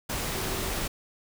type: tone in noise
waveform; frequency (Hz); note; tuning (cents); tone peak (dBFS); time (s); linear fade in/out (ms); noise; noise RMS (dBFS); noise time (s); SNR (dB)
sine; 379.7; F#4; +45; -39; 0.31-0.7; 10; pink; -31; 0.09-0.88; -11
effects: none